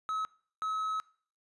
triangle tone bursts at uneven times, 1285 Hz, E6, 45 cents flat, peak -29 dBFS, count 2, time 0.09-0.25 / 0.62-1 s, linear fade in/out 0 ms, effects noise-tail reverb RT60 0.5 s tail -21 dB re dry + resampled to 24000 Hz

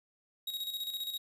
45% pulse tone with tremolo, 3794 Hz, A#7, 30 cents sharp, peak -34 dBFS, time 0.47-1.18 s, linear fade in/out 5 ms, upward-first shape square, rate 15 Hz, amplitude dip 55%, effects none

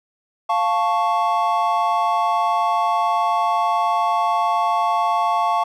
triangle chord, F augmented, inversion none, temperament equal, 698.5 / 880 / 1108.7 Hz, F5 / A5 / C#6, 0 / 0 / 0 cents, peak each -19 dBFS, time 0.49-5.64 s, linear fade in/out 10 ms, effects none

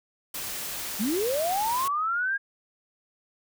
white noise, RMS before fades -34 dBFS, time 0.34-1.88 s, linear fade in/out 5 ms
sine linear sweep, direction up, 185 to 1641 Hz, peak -24 dBFS, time 0.99-2.38 s, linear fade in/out 20 ms
effects none

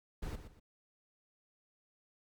brown noise with echo, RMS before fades -40 dBFS, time 0.22-0.36 s, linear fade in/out 10 ms, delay 120 ms, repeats 2, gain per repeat -10 dB, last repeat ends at 0.6 s, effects none

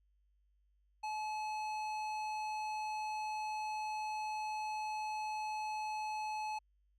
sine tone with tanh clipping, 858 Hz, A5, 44 cents flat, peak -39 dBFS, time 1.03-6.59 s, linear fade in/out 10 ms, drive 15 dB, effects added 50 Hz sine -70 dBFS peak until 6.98 s

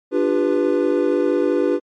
triangle chord, G dominant seventh, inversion second, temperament equal with one note detuned, 293.7 / 349.2 / 399.5 / 493.9 Hz, D4 / F4 / G4 / B4, 0 / 0 / +33 / 0 cents, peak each -19 dBFS, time 0.11-1.8 s, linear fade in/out 50 ms, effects MP3 48 kbps

